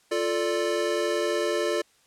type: chord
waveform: square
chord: D minor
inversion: first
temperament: equal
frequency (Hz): 349.2 / 440 / 587.3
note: F4 / A4 / D5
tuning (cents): 0 / 0 / 0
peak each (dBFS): -29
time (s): 0.11-1.82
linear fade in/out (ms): 10
effects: white hiss -62 dBFS RMS until 2.06 s + low-pass 9000 Hz 12 dB/octave